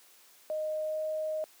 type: tone with pitch glide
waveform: sine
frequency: 619 to 622.9 Hz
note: D#5 to D#5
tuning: -9 to +2 cents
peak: -30 dBFS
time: 0.5-1.44 s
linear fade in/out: 0 ms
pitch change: +11 cents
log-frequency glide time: 0.79-1.02 s
effects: white hiss -59 dBFS RMS until 1.6 s + high-pass 300 Hz 12 dB/octave